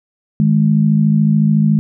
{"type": "tone pair together", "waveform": "sine", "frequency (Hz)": [156.14, 210], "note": ["D#3", "G#3"], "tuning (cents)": [6, 19], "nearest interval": "perfect fourth", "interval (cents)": 513, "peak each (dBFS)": -12, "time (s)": [0.4, 1.79], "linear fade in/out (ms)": 0, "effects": []}